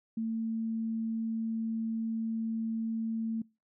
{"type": "tone", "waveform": "sine", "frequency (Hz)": 224.7, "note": "A3", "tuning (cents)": 37, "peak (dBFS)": -30, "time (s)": [0.17, 3.42], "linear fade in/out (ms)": 5, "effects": ["noise-tail reverb RT60 0.3 s tail -26 dB re dry"]}